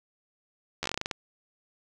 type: slowing click train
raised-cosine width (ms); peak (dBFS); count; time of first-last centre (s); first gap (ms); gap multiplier
0.2; -13; 11; 0.83-1.112; 12; 1.18
effects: none